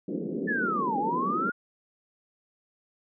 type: band-pass noise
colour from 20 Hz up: pink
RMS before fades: -32 dBFS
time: 0.08-1.5 s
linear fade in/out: 5 ms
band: 180 to 480 Hz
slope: 48 dB/octave
type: linear two-way sweep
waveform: sine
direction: down then up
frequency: 1773 to 784 to 1446 Hz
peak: -26 dBFS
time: 0.47-1.52 s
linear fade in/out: 20 ms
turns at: 0.98 s
effects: none